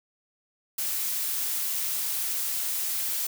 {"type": "noise", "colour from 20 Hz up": "blue", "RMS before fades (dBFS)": -29, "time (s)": [0.78, 3.27], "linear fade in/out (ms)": 5, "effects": []}